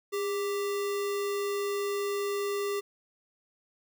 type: tone with sample-and-hold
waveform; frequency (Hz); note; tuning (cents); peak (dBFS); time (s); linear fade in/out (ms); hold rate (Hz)
sine; 405.1; G#4; -43; -28; 0.12-2.81; 20; 1575
effects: none